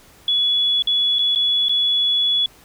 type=tone with dropouts; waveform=sine; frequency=3397 Hz; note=G#7; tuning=38 cents sharp; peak=-15 dBFS; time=0.28-2.46 s; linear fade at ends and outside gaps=2 ms; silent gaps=0.823-0.872 / 1.186-1.191 / 1.35-1.358 / 1.685-1.694 s; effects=pink hiss -49 dBFS RMS until 2.64 s